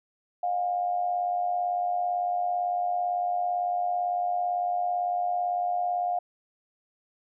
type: tone with amplitude modulation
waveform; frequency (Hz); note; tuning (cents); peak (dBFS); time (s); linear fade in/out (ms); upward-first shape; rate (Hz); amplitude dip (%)
sine; 712; F5; +33; -22; 0.43-6.19; 5; sine; 97.9; 55
effects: none